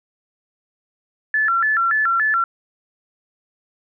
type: tone with vibrato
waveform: sine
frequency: 1537 Hz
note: G6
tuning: 35 cents flat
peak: -15 dBFS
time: 1.34-2.44 s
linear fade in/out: 2 ms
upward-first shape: square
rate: 3.5 Hz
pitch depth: 210 cents each way
effects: none